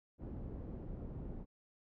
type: low-pass noise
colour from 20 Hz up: pink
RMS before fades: -45 dBFS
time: 0.18-1.46 s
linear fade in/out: 50 ms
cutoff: 360 Hz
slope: 12 dB/octave
effects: none